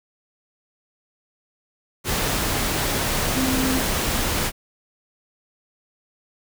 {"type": "tone in noise", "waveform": "sine", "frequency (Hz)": 260.7, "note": "C4", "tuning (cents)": -6, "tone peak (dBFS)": -22, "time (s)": [3.33, 3.82], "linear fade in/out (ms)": 50, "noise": "pink", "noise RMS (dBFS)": -23, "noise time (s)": [2.04, 4.52], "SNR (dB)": -2, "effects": []}